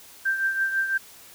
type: tone with tremolo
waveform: sine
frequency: 1572 Hz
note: G6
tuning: 4 cents sharp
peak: -19 dBFS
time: 0.25-0.98 s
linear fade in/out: 10 ms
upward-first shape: triangle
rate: 6 Hz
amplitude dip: 65%
effects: white hiss -48 dBFS RMS until 1.34 s